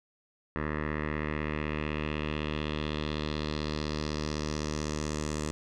10% pulse tone with low-pass filter sweep, 75.9 Hz, D#2, 42 cents flat, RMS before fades -33 dBFS, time 0.56-5.51 s, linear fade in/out 0 ms, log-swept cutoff 1700 to 7600 Hz, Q 2.8, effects none

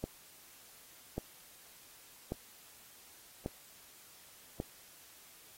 click train, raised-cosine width 2 ms, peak -22 dBFS, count 5, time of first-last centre 0.04-4.601 s, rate 0.877 Hz, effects white hiss -58 dBFS RMS until 5.57 s + AAC 48 kbps

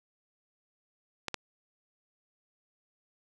clicks, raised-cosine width 0.2 ms, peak -15 dBFS, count 2, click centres 1.283 / 1.343 s, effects none

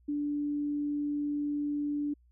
sine tone, 291.8 Hz, D4, 11 cents flat, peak -29 dBFS, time 0.08-2.14 s, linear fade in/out 10 ms, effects added 60 Hz sine -60 dBFS peak until 2.31 s

